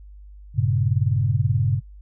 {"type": "chord", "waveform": "sine", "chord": "G diminished", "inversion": "none", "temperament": "equal with one note detuned", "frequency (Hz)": [98, 116.54, 137.32], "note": ["G2", "Bb2", "Db3"], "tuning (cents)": [0, 0, -16], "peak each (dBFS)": -22, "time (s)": [0.54, 1.81], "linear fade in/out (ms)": 50, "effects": ["noise-tail reverb RT60 0.1 s tail -24 dB re dry", "added 50 Hz sine -40 dBFS peak until 2.01 s"]}